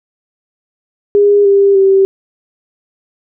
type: tone with pitch steps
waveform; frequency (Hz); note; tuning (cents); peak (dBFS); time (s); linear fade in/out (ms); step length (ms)
sine; 407.8 / 397.6 / 387.6; G#4 / G4 / G4; -32 / +25 / -20; -5; 1.15-2.05; 0; 300
effects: none